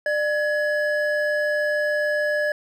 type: tone pair together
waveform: triangle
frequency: 598 / 1687.2 Hz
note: D5 / G#6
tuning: +31 / +27 cents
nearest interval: octave + tritone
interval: 1796 cents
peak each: -20 / -22 dBFS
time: 0.06-2.52 s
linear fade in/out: 2 ms
effects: none